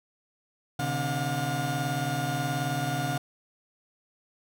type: tone cluster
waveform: 30% pulse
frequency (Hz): 129.1 / 147.7 / 715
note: C3 / D3 / F5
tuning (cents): -23 / +10 / +41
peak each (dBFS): -29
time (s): 0.79-3.18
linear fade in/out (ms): 5
effects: none